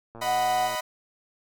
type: click train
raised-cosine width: 1 ms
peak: -29 dBFS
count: 70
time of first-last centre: 0.15-0.75 s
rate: 115 Hz
type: chord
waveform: sawtooth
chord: B major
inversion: first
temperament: equal with one note detuned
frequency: 622.3 / 740 / 990.6 Hz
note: D#5 / F#5 / B5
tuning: 0 / 0 / +5 cents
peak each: -28 / -31 / -27 dBFS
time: 0.21-0.81 s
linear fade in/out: 10 ms
type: tone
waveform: sine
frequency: 740 Hz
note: F#5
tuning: in tune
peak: -23 dBFS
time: 0.24-0.7 s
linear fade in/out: 50 ms
effects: none